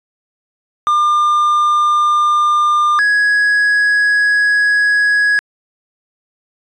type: tone pair in turn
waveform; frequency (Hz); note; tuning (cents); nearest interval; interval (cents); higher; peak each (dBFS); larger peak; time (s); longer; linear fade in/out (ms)
triangle; 1200 / 1668.9; D6 / G#6; +37 / +8; tritone; 571; second; -8 / -8; neither; 0.87-2.99 / 2.99-5.39; second; 0
effects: resampled to 22050 Hz